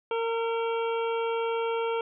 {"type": "harmonic tone with a mistuned harmonic", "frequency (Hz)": 459, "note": "A#4", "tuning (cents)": -27, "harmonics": [1, 2, 3, 5, 6, 7], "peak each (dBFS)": [-27, -33, -37, -41, -43, -44], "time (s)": [0.11, 2.01], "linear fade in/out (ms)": 2, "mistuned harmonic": 3, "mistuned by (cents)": -17, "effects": []}